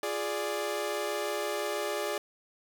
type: chord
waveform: sawtooth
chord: D diminished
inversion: first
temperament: equal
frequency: 349.2 / 415.3 / 587.3 Hz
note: F4 / Ab4 / D5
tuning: 0 / 0 / 0 cents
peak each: -35 / -30 / -30 dBFS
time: 0.03-2.18 s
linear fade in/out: 2 ms
effects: none